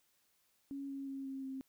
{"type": "tone with pitch steps", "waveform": "sine", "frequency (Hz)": [277.2, 274.3, 271.5, 268.7, 265.9], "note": ["C#4", "C#4", "C#4", "C4", "C4"], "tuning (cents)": [0, -18, -36, 46, 28], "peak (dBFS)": -40, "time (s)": [0.71, 1.61], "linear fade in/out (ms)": 0, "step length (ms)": 180, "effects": ["white hiss -75 dBFS RMS until 1.68 s"]}